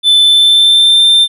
triangle tone with pitch glide, 3520 to 3579 Hz, A7 to A7, 0 to +29 cents, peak -3 dBFS, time 0.03-1.28 s, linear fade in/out 50 ms, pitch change +29 cents, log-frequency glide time 0.22-1.02 s, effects none

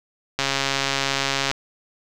click train, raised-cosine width 0.2 ms, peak -4 dBFS, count 155, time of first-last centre 0.39-1.514 s, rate 137 Hz, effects none

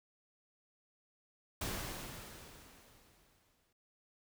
pink noise with exponential decay, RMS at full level -38 dBFS, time 1.61-3.73 s, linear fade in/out 5 ms, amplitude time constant 460 ms, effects none

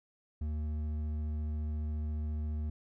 triangle tone with hard clipping, 76.2 Hz, D#2, 36 cents flat, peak -34 dBFS, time 0.41-2.7 s, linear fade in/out 5 ms, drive 10 dB, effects none

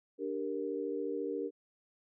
sine chord, G minor, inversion second, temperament equal, 293.7 / 392 / 466.2 Hz, D4 / G4 / Bb4, 0 / 0 / 0 cents, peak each -39 / -38 / -37 dBFS, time 0.18-1.51 s, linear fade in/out 50 ms, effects none

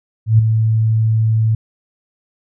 sine tone with ADSR envelope, 110.9 Hz, A2, 14 cents sharp, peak -4 dBFS, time 0.26-1.55 s, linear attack 130 ms, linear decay 6 ms, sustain -7 dB, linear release 4 ms, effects none

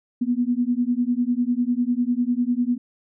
sine beating tone pair, 239.2 / 249.2 Hz, A#3 / B3, +45 / +16 cents, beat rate 10 Hz, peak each -22 dBFS, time 0.21-2.78 s, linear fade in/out 10 ms, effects none

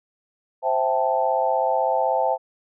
sine chord, A minor seventh, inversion first, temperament equal, 523.3 / 659.3 / 784 / 880 Hz, C5 / E5 / G5 / A5, 0 / 0 / 0 / 0 cents, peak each -24 dBFS, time 0.62-2.38 s, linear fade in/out 50 ms, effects none

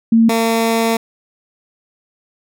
sine / 15% pulse tone pair in turn, 227.3 / 227.3 Hz, A#3 / A#3, -43 / -43 cents, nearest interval unison, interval 0 cents, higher neither, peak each -7 dBFS, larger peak neither, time 0.12-0.29 / 0.29-0.97 s, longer second, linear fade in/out 5 ms, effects none

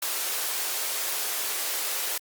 white high-pass noise, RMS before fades -29 dBFS, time 0.02-2.18 s, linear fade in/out 5 ms, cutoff 360 Hz, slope 24 dB/octave, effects Opus 48 kbps

